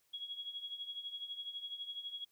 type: tone with tremolo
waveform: sine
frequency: 3322 Hz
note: G#7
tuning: in tune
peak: -38 dBFS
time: 0.13-2.25 s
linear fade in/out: 10 ms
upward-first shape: triangle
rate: 12 Hz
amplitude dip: 80%
effects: white hiss -75 dBFS RMS until 2.31 s